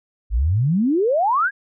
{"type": "exponential sweep", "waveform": "sine", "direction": "up", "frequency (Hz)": [48.93, 1698], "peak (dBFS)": -15, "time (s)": [0.3, 1.51], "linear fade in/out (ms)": 50, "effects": []}